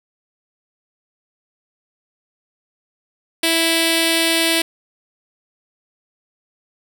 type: tone with notch filter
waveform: 5% pulse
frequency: 329.6 Hz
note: E4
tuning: in tune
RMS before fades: -17 dBFS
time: 3.43-4.62 s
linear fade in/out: 5 ms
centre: 1200 Hz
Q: 0.78
effects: none